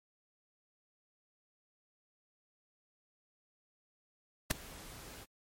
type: noise with ADSR envelope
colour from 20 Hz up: pink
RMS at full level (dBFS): -26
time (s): 4.5-5.26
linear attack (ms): 12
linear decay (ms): 5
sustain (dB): -24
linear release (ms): 36
effects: MP3 64 kbps